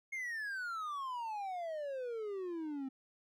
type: exponential sweep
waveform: triangle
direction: down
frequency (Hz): 2166 to 260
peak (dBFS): -36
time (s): 0.12-2.89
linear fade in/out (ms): 10
effects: none